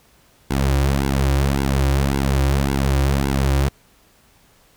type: tone with flanger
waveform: sawtooth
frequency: 68.4 Hz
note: C#2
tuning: 23 cents flat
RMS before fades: -18 dBFS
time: 0.5-3.69 s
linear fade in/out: 10 ms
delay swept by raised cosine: 1.6 to 4.7 ms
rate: 1.8 Hz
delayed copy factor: -0.9
effects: pink hiss -55 dBFS RMS until 4.76 s